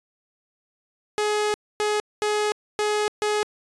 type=tone bursts at uneven times; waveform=sawtooth; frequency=420.9 Hz; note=G#4; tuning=23 cents sharp; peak=-17 dBFS; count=5; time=1.18-1.54 / 1.8-2 / 2.22-2.52 / 2.79-3.08 / 3.22-3.43 s; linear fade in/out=0 ms; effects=resampled to 22050 Hz